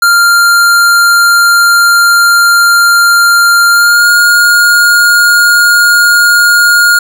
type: tone with pitch glide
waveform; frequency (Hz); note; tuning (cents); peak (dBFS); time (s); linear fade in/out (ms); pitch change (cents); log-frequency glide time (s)
square; 1394 to 1424.1; F6 to F6; -4 to +33; -4; 0.02-6.99; 5; +37; 3.71-4.09
effects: none